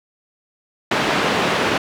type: band-pass noise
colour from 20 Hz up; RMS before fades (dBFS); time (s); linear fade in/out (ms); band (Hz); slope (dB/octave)
pink; -19; 0.91-1.78; 5; 230 to 3200; 12
effects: none